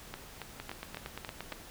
two click trains, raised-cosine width 0.3 ms, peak -23 / -23 dBFS, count 6 / 9, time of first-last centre 0.14-1.525 / 0.6-1.522 s, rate 3.61 / 8.68 Hz, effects pink hiss -50 dBFS RMS until 1.7 s

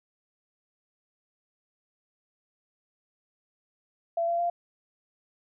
sine tone with pitch steps, 675 / 684 / 693.2 Hz, E5 / F5 / F5, +41 / -36 / -13 cents, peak -24 dBFS, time 4.17-4.5 s, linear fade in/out 5 ms, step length 110 ms, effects none

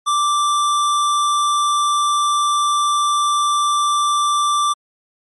square tone, 1174.7 Hz, D6, in tune, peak -15 dBFS, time 0.06-4.74 s, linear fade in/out 20 ms, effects MP3 48 kbps

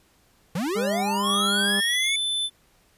square linear sweep, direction up, 149.7 to 2248 Hz, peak -25 dBFS, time 0.55-2.16 s, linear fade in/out 5 ms
harmonic tone, 201.1 Hz, G3, 44 cents sharp, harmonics 1 / 2 / 3 / 4 / 5 / 6 / 7 / 9, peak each -27 / -33 / -37 / -39 / -41 / -43 / -44 / -46 dBFS, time 0.75-1.81 s, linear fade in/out 20 ms
square tone with pitch glide, 3322 to 3520 Hz, G#7 to A7, 0 to 0 cents, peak -24 dBFS, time 1.23-2.5 s, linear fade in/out 50 ms, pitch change +100 cents, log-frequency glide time 1.85-2.2 s
effects pink hiss -61 dBFS RMS until 2.97 s + resampled to 32000 Hz

